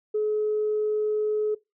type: tone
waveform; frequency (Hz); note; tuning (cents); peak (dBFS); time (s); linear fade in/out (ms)
sine; 425.7; G#4; +43; -21; 0.14-1.55; 10
effects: noise-tail reverb RT60 0.2 s tail -21 dB re dry + tanh soft clip ceiling -17 dBFS